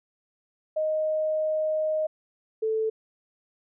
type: tone pair in turn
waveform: sine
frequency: 622.3 / 440 Hz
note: D#5 / A4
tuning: 0 / 0 cents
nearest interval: tritone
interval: 600 cents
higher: first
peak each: -23 dBFS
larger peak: neither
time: 0.76-2.07 / 2.62-2.9 s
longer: first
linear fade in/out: 10 ms
effects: none